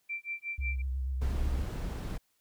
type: tone with tremolo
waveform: sine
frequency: 2349 Hz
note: D7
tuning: in tune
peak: -32 dBFS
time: 0.09-0.82 s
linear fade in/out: 10 ms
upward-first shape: sine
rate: 5.5 Hz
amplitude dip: 100%
type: tone with vibrato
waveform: sine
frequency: 65.5 Hz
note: C2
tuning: 2 cents sharp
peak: -30 dBFS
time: 0.58-1.64 s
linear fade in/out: 10 ms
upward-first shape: sine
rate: 8.2 Hz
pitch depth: 53 cents each way
type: noise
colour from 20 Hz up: brown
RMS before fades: -35 dBFS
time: 1.21-2.18 s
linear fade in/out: 10 ms
effects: white hiss -74 dBFS RMS until 2.4 s